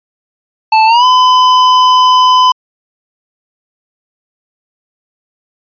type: tone with pitch glide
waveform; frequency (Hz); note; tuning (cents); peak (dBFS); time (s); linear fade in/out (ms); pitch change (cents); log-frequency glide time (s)
square; 880 to 1010.9; A5 to B5; 0 to +40; -5; 0.72-2.52; 5; +240; 0.86-1.05
effects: resampled to 11025 Hz